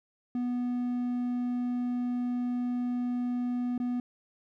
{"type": "tone with dropouts", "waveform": "triangle", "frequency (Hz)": 245.5, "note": "B3", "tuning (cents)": -10, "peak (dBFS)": -26, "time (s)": [0.35, 4], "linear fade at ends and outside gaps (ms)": 2, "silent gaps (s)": [3.779, 3.8], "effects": []}